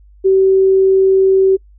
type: tone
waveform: sine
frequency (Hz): 383.1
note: G4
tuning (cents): -40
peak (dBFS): -7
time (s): 0.24-1.57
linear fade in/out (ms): 20
effects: noise-tail reverb RT60 0.1 s tail -26 dB re dry + added 50 Hz sine -41 dBFS peak until 1.78 s